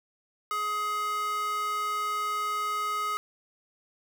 square tone with high-pass filter, 420 Hz, G#4, 19 cents sharp, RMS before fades -30 dBFS, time 0.51-3.17 s, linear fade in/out 0 ms, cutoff 1100 Hz, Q 5.5, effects none

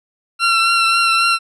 20% pulse tone with vibrato, 1359 Hz, F6, 48 cents flat, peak -7 dBFS, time 0.39-1.39 s, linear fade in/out 50 ms, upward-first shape triangle, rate 3.7 Hz, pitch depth 24 cents each way, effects low-pass 8000 Hz 12 dB/octave

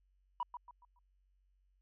sine tone with echo, 972 Hz, B5, 28 cents flat, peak -32 dBFS, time 0.4-0.43 s, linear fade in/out 2 ms, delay 140 ms, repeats 4, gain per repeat -9 dB, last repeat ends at 0.99 s, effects tanh soft clip ceiling -31 dBFS + added 47 Hz sine -70 dBFS peak until 1.81 s

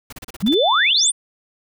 pink noise bursts, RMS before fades -34 dBFS, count 8, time 0.1-0.546 s, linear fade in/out 5 ms, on 26 ms, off 34 ms
sine exponential sweep, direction up, 174.61 to 10050 Hz, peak -14 dBFS, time 0.42-1.12 s, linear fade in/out 20 ms
sine tone, 3520 Hz, A7, in tune, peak -19 dBFS, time 0.46-1.11 s, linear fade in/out 20 ms
effects none

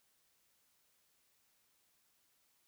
silence, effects white hiss -75 dBFS RMS until 2.67 s

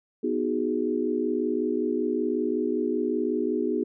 sine chord, G# minor seventh, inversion first, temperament equal, 246.9 / 311.1 / 370 / 415.3 Hz, B3 / D#4 / F#4 / G#4, 0 / 0 / 0 / 0 cents, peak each -29 dBFS, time 0.23-3.84 s, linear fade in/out 10 ms, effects none

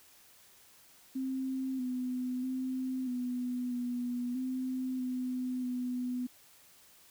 sine tone with pitch steps, 263.1 / 252 / 258.8 / 248 / 244.5 / 257.6 / 253.1 / 249 Hz, C4 / B3 / C4 / B3 / B3 / C4 / B3 / B3, +10 / +35 / -19 / +7 / -17 / -27 / +43 / +14 cents, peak -32 dBFS, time 1.15-6.27 s, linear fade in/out 10 ms, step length 640 ms, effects white hiss -60 dBFS RMS until 7.1 s

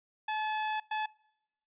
sawtooth tone bursts at uneven times, 861 Hz, A5, 38 cents flat, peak -27 dBFS, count 2, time 0.28-0.8 / 0.91-1.06 s, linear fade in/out 5 ms, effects noise-tail reverb RT60 0.9 s tail -25 dB re dry + resampled to 8000 Hz

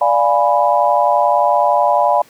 sine chord, D diminished seventh, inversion none, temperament equal, 587.3 / 698.5 / 830.6 / 987.8 Hz, D5 / F5 / Ab5 / Cb6, 0 / 0 / 0 / 0 cents, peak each -16 dBFS, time 0.01-2.22 s, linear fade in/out 5 ms, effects pink hiss -47 dBFS RMS until 2.29 s + high-pass 200 Hz 12 dB/octave

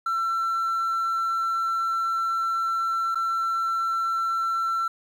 triangle tone with dropouts, 1346 Hz, E6, 36 cents sharp, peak -20 dBFS, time 0.06-4.88 s, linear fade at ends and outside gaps 5 ms, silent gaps 3.147-3.155 s, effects tanh soft clip ceiling -17 dBFS + 9-bit

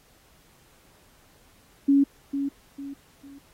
sine tone with echo, 278.8 Hz, C#4, 10 cents sharp, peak -15 dBFS, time 1.88-2.04 s, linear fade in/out 10 ms, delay 450 ms, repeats 3, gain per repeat -9 dB, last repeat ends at 3.39 s, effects pink hiss -59 dBFS RMS until 3.53 s + AAC 48 kbps

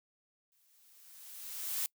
blue noise with exponential growth, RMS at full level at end -33 dBFS, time 0.52-1.86 s, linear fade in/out 0 ms, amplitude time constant 290 ms, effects noise-tail reverb RT60 0.1 s tail -25 dB re dry

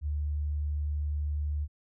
sine tone, 74 Hz, D2, 14 cents sharp, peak -28 dBFS, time 0.01-1.68 s, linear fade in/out 50 ms, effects none

